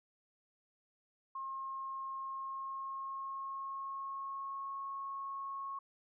sine tone with pitch glide, 1073 to 1094.9 Hz, C6 to C#6, +43 to -22 cents, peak -39 dBFS, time 1.35-5.79 s, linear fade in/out 5 ms, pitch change +35 cents, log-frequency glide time 2.17-4.77 s, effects none

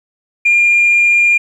sine tone, 2405 Hz, D7, 41 cents sharp, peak -6 dBFS, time 0.45-1.38 s, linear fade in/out 10 ms, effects tanh soft clip ceiling -4 dBFS + 8-bit

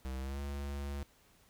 square tone with pitch glide, 65.41 to 70.51 Hz, C2 to C#2, 0 to +30 cents, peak -38 dBFS, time 0.05-1.03 s, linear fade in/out 0 ms, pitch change +130 cents, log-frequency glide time 0.19-0.4 s, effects pink hiss -66 dBFS RMS until 1.49 s

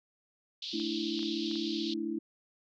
pink band-pass noise, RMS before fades -40 dBFS, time 0.62-1.94 s, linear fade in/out 5 ms, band 3100 to 4800 Hz, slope 48 dB/octave
sine chord, A suspended fourth, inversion none, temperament equal, 220 / 293.7 / 329.6 Hz, A3 / D4 / E4, 0 / 0 / 0 cents, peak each -38 / -38 / -34 dBFS, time 0.73-2.19 s, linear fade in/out 10 ms
clicks, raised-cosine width 0.3 ms, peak -34 dBFS, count 5, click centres 0.799 / 1.192 / 1.23 / 1.513 / 1.556 s
effects none

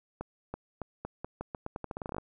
accelerating click train, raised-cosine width 1 ms, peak -22 dBFS, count 19, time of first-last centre 0.21-2.183 s, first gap 330 ms, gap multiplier 0.84, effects none

